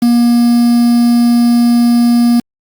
triangle tone with quantisation, 238 Hz, A#3, 36 cents sharp, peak -4 dBFS, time 0.02-2.4 s, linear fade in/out 5 ms, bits 4, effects Opus 48 kbps

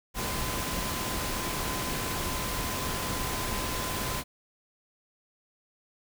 sine tone in noise, 1023 Hz, C6, 39 cents flat, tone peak -39 dBFS, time 0.14-4.24 s, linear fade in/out 50 ms, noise pink, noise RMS -32 dBFS, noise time 0.14-4.24 s, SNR -10 dB, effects none

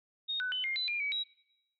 sine tone with pitch steps, 3715 / 1498 / 3023 / 2122 / 4009 / 2405 / 2275 / 3858 Hz, A#7 / F#6 / F#7 / C7 / B7 / D7 / C#7 / B7, -7 / +21 / +36 / +24 / +25 / +41 / +44 / -41 cents, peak -31 dBFS, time 0.28-1.24 s, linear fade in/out 20 ms, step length 120 ms, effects noise-tail reverb RT60 0.9 s tail -22 dB re dry

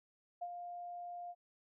sine tone with ADSR envelope, 703 Hz, F5, 11 cents sharp, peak -37 dBFS, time 0.41-1.35 s, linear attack 14 ms, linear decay 52 ms, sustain -6 dB, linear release 48 ms, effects none

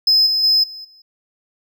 triangle tone with level steps, 5100 Hz, D#8, 42 cents sharp, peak -9 / -14 / -10 / -30 / -44 dBFS, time 0.07-1.02 s, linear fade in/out 5 ms, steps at 0.26 / 0.43 / 0.63 / 0.84 s, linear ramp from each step 10 ms, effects none

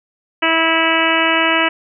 harmonic tone, 326.2 Hz, E4, 18 cents flat, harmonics 1 / 2 / 3 / 4 / 5 / 6 / 7 / 8 / 9, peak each -21 / -21 / -21 / -21 / -21 / -21 / -21 / -21 / -21 dBFS, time 0.42-1.69 s, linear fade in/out 10 ms, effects none

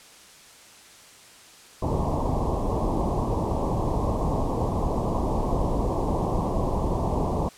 pink low-pass noise, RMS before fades -25 dBFS, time 1.82-7.49 s, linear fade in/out 5 ms, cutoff 1100 Hz, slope 96 dB/octave, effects white hiss -49 dBFS RMS until 7.57 s + low-pass 9000 Hz 12 dB/octave

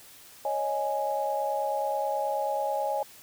sine chord, C# suspended second, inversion none, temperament just, 554.4 / 623.7 / 831.5 Hz, C#5 / D#5 / G#5, 0 / +4 / +2 cents, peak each -31 / -32 / -29 dBFS, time 0.45-3.03 s, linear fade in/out 2 ms, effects white hiss -51 dBFS RMS until 3.22 s

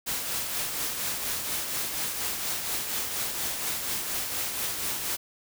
white noise with tremolo, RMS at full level -29 dBFS, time 0.06-5.17 s, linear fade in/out 20 ms, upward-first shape triangle, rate 4.2 Hz, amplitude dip 45%, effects none

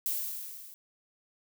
violet noise with level ramp, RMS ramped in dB -30 to -50 dBFS, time 0.06-0.74 s, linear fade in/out 0 ms, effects none

